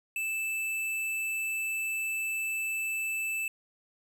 sine tone with tanh clipping, 2637 Hz, E7, in tune, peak -31 dBFS, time 0.16-3.48 s, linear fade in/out 2 ms, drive 18 dB, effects none

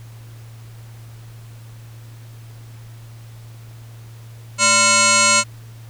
sine tone with frequency modulation, 2637 Hz, E7, in tune, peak -11 dBFS, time 4.58-5.44 s, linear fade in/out 50 ms, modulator 805 Hz, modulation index 6.8, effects added 114 Hz sine -36 dBFS peak until 5.89 s + pink hiss -49 dBFS RMS until 5.89 s

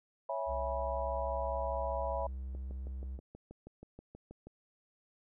sine chord, C# minor seventh, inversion none, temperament equal with one note detuned, 554.4 / 659.3 / 830.6 / 975.9 Hz, C#5 / E5 / G#5 / B5, 0 / 0 / 0 / -21 cents, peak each -38 / -38 / -42 / -39 dBFS, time 0.29-2.27 s, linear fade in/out 5 ms
triangle tone, 65.3 Hz, C2, 3 cents flat, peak -36 dBFS, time 0.46-3.2 s, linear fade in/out 50 ms
click train, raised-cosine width 2 ms, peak -36 dBFS, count 13, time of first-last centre 2.55-4.47 s, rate 6.25 Hz
effects none

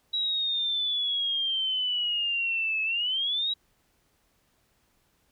sine exponential two-way sweep, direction down then up, 3886 to 2585 to 3886 Hz, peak -25 dBFS, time 0.13-3.54 s, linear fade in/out 10 ms, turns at 2.83 s, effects pink hiss -69 dBFS RMS until 5.31 s

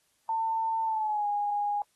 sine tone with pitch glide, 897 to 822.6 Hz, A5 to G#5, +33 to -17 cents, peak -26 dBFS, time 0.29-1.82 s, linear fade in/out 2 ms, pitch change -150 cents, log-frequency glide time 0.84-1.27 s, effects white hiss -71 dBFS RMS until 1.95 s + AAC 32 kbps

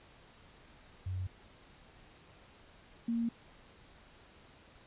sine tone pair in turn, 92.5 / 232.1 Hz, F#2 / A#3, 0 / -7 cents, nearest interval octave + major third, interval 1593 cents, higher second, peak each -34 / -30 dBFS, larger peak second, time 1.06-1.27 / 3.08-3.29 s, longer neither, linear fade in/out 5 ms, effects pink hiss -59 dBFS RMS until 4.86 s + resampled to 8000 Hz

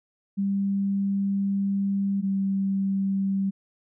sine tone pair in turn, 197.6 / 194.88 Hz, G3 / G3, +14 / -10 cents, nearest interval unison, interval 24 cents, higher first, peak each -22 dBFS, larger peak neither, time 0.37-2.22 / 2.22-3.51 s, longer first, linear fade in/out 20 ms, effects none

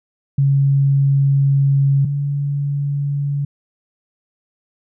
sine tone pair in turn, 138.59 / 142.16 Hz, C#3 / C#3, 0 / +44 cents, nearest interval unison, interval 44 cents, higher second, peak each -11 / -17 dBFS, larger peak first, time 0.38-2.05 / 2.05-3.45 s, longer first, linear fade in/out 5 ms, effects none

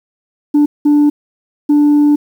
sine tone bursts at uneven times, 293.7 Hz, D4, in tune, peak -4 dBFS, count 3, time 0.54-0.66 / 0.85-1.1 / 1.69-2.16 s, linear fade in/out 10 ms, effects tanh soft clip ceiling -5 dBFS + 7-bit

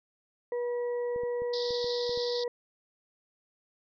harmonic tone, 483.8 Hz, B4, 36 cents flat, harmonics 1 / 2 / 4, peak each -29 / -44 / -49 dBFS, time 0.52-2.48 s, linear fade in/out 2 ms
clicks, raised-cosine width 3 ms, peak -34 dBFS, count 7, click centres 1.161 / 1.235 / 1.42 / 1.707 / 1.844 / 2.094 / 2.175 s
white band-pass noise, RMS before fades -38 dBFS, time 1.53-2.44 s, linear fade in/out 5 ms, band 3500 to 5200 Hz, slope 96 dB/octave
effects none

